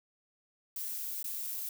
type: noise with dropouts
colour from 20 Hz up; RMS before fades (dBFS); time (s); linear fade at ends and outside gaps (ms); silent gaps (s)
violet; -38; 0.76-1.69; 2; 1.228-1.242
effects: none